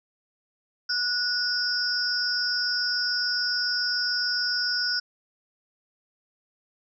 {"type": "tone cluster", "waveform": "sine", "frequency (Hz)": [1467, 4980, 5420], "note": ["F#6", "D#8", "E8"], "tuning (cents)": [-15, 1, 47], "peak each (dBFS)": -28, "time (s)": [0.89, 5], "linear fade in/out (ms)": 10, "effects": []}